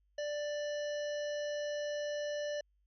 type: harmonic tone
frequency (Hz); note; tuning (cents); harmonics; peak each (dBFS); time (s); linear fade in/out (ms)
589; D5; +5; 1 / 3 / 5 / 7 / 9 / 10; -35 / -46 / -50 / -54 / -56 / -54; 0.18-2.61; 5
effects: added 50 Hz sine -70 dBFS peak until 2.86 s